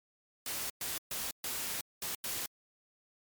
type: noise bursts at uneven times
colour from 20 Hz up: white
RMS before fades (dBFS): -37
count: 6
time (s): 0.46-0.7 / 0.81-0.98 / 1.11-1.31 / 1.44-1.81 / 2.02-2.15 / 2.24-2.46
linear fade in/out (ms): 2
effects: MP3 96 kbps